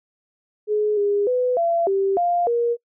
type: tone with pitch steps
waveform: sine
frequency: 422.2 / 407.4 / 499.9 / 678 / 390.5 / 699 / 472.5 Hz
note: G#4 / G#4 / B4 / E5 / G4 / F5 / A#4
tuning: +29 / -33 / +21 / +49 / -7 / +1 / +23 cents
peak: -17 dBFS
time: 0.67-2.77 s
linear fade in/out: 50 ms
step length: 300 ms
effects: noise-tail reverb RT60 0.1 s tail -26 dB re dry